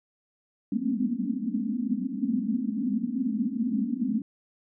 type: band-pass noise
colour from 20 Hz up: white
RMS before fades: -28 dBFS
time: 0.72-4.22 s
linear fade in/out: 5 ms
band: 200 to 270 Hz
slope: 96 dB/octave
effects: none